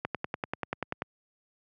click train, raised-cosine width 0.5 ms, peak -15 dBFS, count 11, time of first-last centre 0.05-1.021 s, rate 10.3 Hz, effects high-pass 100 Hz 12 dB/octave

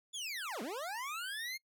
25% pulse linear two-way sweep, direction down then up, 3520 to 198.5 to 2169 Hz, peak -35 dBFS, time 0.13-1.58 s, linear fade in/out 20 ms, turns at 0.62 s, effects noise-tail reverb RT60 0.1 s tail -25 dB re dry

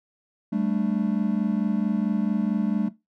triangle chord, G suspended second, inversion none, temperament just, 196 / 220.5 / 294 Hz, G3 / A3 / D4, 0 / +4 / +2 cents, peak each -24 / -23 / -27 dBFS, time 0.52-2.89 s, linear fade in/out 10 ms, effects noise-tail reverb RT60 0.2 s tail -17 dB re dry

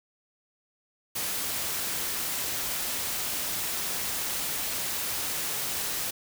white noise, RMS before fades -31 dBFS, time 1.15-6.11 s, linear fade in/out 10 ms, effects none

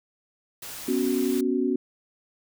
white noise, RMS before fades -38 dBFS, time 0.62-1.41 s, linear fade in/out 5 ms
sine chord, B suspended second, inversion none, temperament just, 246.9 / 277.8 / 370.4 Hz, B3 / C#4 / F#4, 0 / +4 / +2 cents, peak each -26 / -26 / -26 dBFS, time 0.88-1.76 s, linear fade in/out 5 ms
effects none

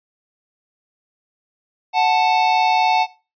square tone pair together, 736.2 / 880 Hz, F#5 / A5, -9 / 0 cents, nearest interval minor third, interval 309 cents, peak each -17 dBFS, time 1.93-3.07 s, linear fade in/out 50 ms, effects noise-tail reverb RT60 0.3 s tail -19 dB re dry + resampled to 11025 Hz

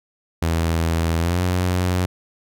sawtooth tone with pitch glide, 82.5 to 90.49 Hz, E2 to F#2, +2 to -38 cents, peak -14 dBFS, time 0.42-2.06 s, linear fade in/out 5 ms, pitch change +160 cents, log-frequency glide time 1.18-1.42 s, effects none

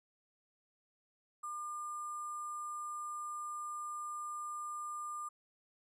sine tone with sample-and-hold, 1200 Hz, D6, 37 cents sharp, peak -39 dBFS, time 1.43-5.29 s, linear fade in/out 10 ms, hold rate 8820 Hz, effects resampled to 22050 Hz

